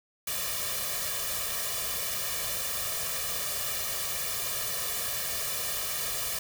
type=noise with comb filter; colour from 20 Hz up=white; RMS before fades=-32 dBFS; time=0.27-6.39 s; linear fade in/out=5 ms; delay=1.7 ms; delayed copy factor=+0.95; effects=none